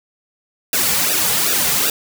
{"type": "noise with flanger", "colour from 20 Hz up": "white", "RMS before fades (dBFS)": -17, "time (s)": [0.73, 1.9], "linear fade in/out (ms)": 2, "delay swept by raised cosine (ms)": [0.93, 3.23], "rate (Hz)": 2.6, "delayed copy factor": -0.95, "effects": []}